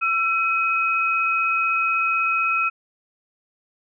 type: tone pair together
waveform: sine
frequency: 1342 / 2533 Hz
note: E6 / D#7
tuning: +31 / +30 cents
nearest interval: major seventh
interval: 1099 cents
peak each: -21 dBFS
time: 0.01-2.7 s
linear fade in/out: 20 ms
effects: none